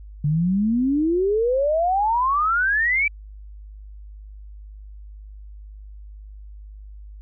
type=exponential sweep; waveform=sine; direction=up; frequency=143.1 to 2349 Hz; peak=-17 dBFS; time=0.24-3.08 s; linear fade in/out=5 ms; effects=added 51 Hz sine -37 dBFS peak until 7.21 s